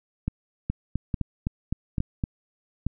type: two click trains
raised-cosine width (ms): 5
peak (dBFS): -13 / -13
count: 7 / 4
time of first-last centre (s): 0.7-2.238 / 0.28-2.866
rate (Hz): 3.9 / 1.16
effects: none